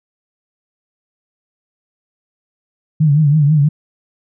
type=tone with vibrato; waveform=sine; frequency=149.2 Hz; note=D3; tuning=28 cents sharp; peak=-8 dBFS; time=3-3.69 s; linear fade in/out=10 ms; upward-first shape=triangle; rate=6.1 Hz; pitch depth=120 cents each way; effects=none